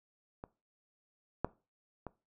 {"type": "clicks", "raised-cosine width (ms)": 1, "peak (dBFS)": [-29, -16, -27], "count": 3, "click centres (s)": [0.439, 1.446, 2.067], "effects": ["noise-tail reverb RT60 0.3 s tail -20 dB re dry"]}